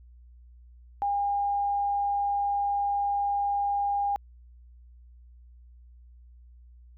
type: tone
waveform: sine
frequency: 808 Hz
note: G#5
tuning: 48 cents flat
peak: -24 dBFS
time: 1.02-4.16 s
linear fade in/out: 0 ms
effects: added 60 Hz sine -49 dBFS peak until 6.97 s